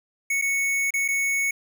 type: tone with dropouts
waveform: square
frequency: 2214 Hz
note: C#7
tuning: 3 cents flat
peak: -22 dBFS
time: 0.3-1.51 s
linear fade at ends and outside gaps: 5 ms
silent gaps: 0.415-0.421 / 0.906-0.938 / 1.08-1.085 s
effects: none